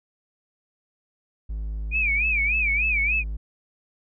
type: tone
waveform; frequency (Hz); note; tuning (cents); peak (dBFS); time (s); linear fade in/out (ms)
triangle; 53; G#1; +36; -25; 1.49-3.37; 10
type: tone with vibrato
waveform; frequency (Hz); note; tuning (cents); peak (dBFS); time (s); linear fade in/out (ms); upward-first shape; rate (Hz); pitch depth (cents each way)
sine; 2400; D7; +37; -20; 1.91-3.24; 50; sine; 3.4; 150
effects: none